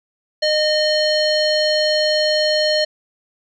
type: tone with low-pass filter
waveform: square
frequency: 612 Hz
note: D#5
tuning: 29 cents flat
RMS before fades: -17 dBFS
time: 0.42-2.85 s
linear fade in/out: 10 ms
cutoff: 4500 Hz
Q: 5.5
effects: none